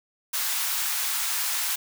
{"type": "high-pass noise", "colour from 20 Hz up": "white", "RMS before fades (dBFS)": -27, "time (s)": [0.33, 1.76], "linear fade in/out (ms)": 10, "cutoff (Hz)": 840, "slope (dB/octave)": 24, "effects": []}